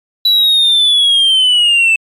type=linear sweep; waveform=sine; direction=down; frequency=3951 to 2629 Hz; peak=-4 dBFS; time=0.25-1.96 s; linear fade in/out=5 ms; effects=tanh soft clip ceiling -6 dBFS + MP3 96 kbps